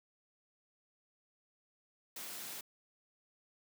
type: noise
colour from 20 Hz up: white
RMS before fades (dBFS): -45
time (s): 2.16-2.61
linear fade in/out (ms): 5
effects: high-pass 150 Hz 12 dB/octave